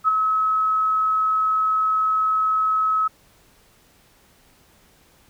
sine tone with ADSR envelope, 1286 Hz, E6, 43 cents flat, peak -12 dBFS, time 0.04-3.08 s, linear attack 41 ms, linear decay 13 ms, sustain -5 dB, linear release 10 ms, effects pink hiss -56 dBFS RMS until 5.29 s

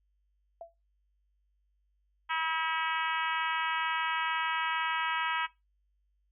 sine tone with exponential decay, 673 Hz, E5, 36 cents sharp, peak -37 dBFS, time 0.61-0.74 s, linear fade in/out 2 ms, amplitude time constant 27 ms
harmonic tone, 322.2 Hz, E4, 39 cents flat, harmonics 3 / 4 / 5 / 6 / 7 / 8 / 9 / 10, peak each -33 / -35 / -37 / -39 / -40 / -41 / -42 / -43 dBFS, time 2.29-5.47 s, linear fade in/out 20 ms
effects noise-tail reverb RT60 0.2 s tail -18 dB re dry + added 50 Hz sine -70 dBFS peak until 6.31 s

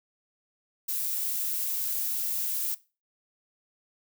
violet noise, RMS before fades -30 dBFS, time 0.88-2.75 s, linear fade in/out 10 ms, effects noise-tail reverb RT60 0.3 s tail -19 dB re dry

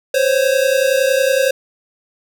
square tone pair together, 518 / 548.8 Hz, C5 / C#5, -17 / -17 cents, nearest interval minor second, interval 100 cents, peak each -16 dBFS, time 0.14-1.51 s, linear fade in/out 5 ms, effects none

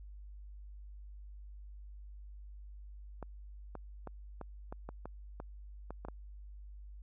clicks, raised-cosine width 1 ms, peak -29 dBFS, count 11, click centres 3.227 / 3.753 / 4.073 / 4.413 / 4.725 / 4.89 / 5.056 / 5.401 / 5.906 / 6.05 / 6.085 s, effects added 50 Hz sine -47 dBFS peak until 7.02 s

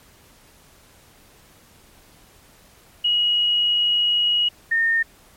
sine tone pair in turn, 2900 / 1826.9 Hz, F#7 / A#6, -35 / -35 cents, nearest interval minor sixth, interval 800 cents, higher first, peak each -16 dBFS, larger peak neither, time 3.04-4.49 / 4.71-5.03 s, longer first, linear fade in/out 10 ms, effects pink hiss -52 dBFS RMS until 5.36 s + MP3 64 kbps

